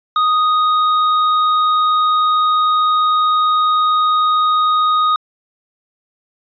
triangle tone with hard clipping, 1244.5 Hz, D#6, in tune, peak -13 dBFS, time 0.16-5.16 s, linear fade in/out 2 ms, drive 11 dB, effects resampled to 11025 Hz

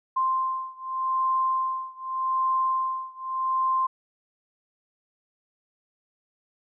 sine beating tone pair, 1046.5 / 1047.34 Hz, C6 / C6, 0 / +1 cents, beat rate 0.84 Hz, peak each -26 / -27 dBFS, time 0.16-3.87 s, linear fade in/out 10 ms, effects none

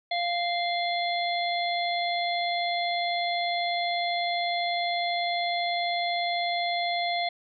harmonic tone with a mistuned harmonic, 696 Hz, F5, 6 cents flat, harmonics 1 / 3 / 5 / 6, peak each -27 / -32 / -34 / -35 dBFS, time 0.11-7.29 s, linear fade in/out 5 ms, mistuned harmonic 5, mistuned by -27 cents, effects none

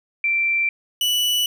sine / 40% pulse tone pair in turn, 2349 / 2960 Hz, D7 / F#7, 0 / 0 cents, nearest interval major third, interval 400 cents, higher second, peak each -17 dBFS, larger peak neither, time 0.24-0.69 / 1.01-1.46 s, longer neither, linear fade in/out 2 ms, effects none

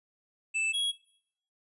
square tone pair in turn, 2638 / 3318 Hz, E7 / G#7, +1 / -2 cents, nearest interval major third, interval 397 cents, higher second, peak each -28 dBFS, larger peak neither, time 0.54-0.73 / 0.73-0.92 s, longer neither, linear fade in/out 20 ms, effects noise-tail reverb RT60 0.7 s tail -20 dB re dry + resampled to 24000 Hz

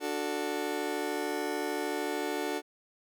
30% pulse chord, D major, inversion none, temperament just, 293.7 / 367.1 / 440.5 Hz, D4 / F#4 / A4, 0 / -14 / +2 cents, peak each -33 dBFS, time 0-2.62 s, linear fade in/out 50 ms, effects none

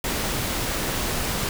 pink noise, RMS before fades -26 dBFS, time 0.04-1.49 s, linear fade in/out 2 ms, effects none

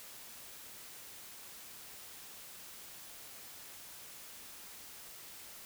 silence, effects white hiss -51 dBFS RMS until 5.65 s

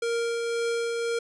square tone with tremolo, 466.2 Hz, A#4, in tune, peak -25 dBFS, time 0.02-1.19 s, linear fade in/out 5 ms, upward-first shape triangle, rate 1.9 Hz, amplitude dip 30%, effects resampled to 22050 Hz

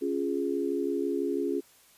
sine chord, Db major, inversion none, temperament equal, 277.2 / 349.2 / 415.3 Hz, Db4 / F4 / Ab4, 0 / 0 / 0 cents, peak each -31 / -31 / -31 dBFS, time 0.01-1.61 s, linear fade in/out 20 ms, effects white hiss -59 dBFS RMS until 1.97 s + resampled to 32000 Hz

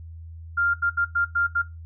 sine tone bursts at uneven times, 1396.9 Hz, F6, in tune, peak -19 dBFS, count 6, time 0.57-0.74 / 0.82-0.9 / 0.97-1.05 / 1.15-1.25 / 1.35-1.47 / 1.55-1.62 s, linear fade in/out 10 ms, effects noise-tail reverb RT60 0.2 s tail -17 dB re dry + added 82 Hz sine -37 dBFS peak until 1.85 s

